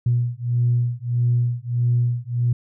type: beating tone pair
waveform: sine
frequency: 120 / 121.6 Hz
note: B2 / B2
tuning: -49 / -26 cents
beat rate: 1.6 Hz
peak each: -20 dBFS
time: 0.06-2.53 s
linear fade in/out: 5 ms
effects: tanh soft clip ceiling -10 dBFS